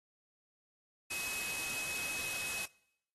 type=tone in noise; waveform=sine; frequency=2554 Hz; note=D#7; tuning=45 cents sharp; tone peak=-39 dBFS; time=1.1-2.66 s; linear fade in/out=10 ms; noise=white; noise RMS=-40 dBFS; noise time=1.1-2.66 s; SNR=-2 dB; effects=noise-tail reverb RT60 0.8 s tail -24 dB re dry + AAC 32 kbps